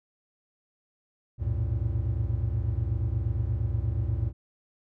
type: tone cluster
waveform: triangle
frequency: 64.8 / 87.6 / 108.3 / 116.7 Hz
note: C2 / F2 / A2 / A#2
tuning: -16 / +6 / -27 / +2 cents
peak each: -29 dBFS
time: 1.38-4.33 s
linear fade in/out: 50 ms
effects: none